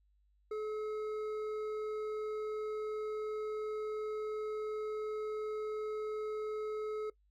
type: tone with hard clipping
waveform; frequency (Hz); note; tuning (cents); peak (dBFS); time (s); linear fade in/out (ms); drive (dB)
sine; 428.6; A4; -45; -37; 0.51-7.1; 5; 7
effects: noise-tail reverb RT60 0.1 s tail -20 dB re dry + added 50 Hz sine -68 dBFS peak until 7.3 s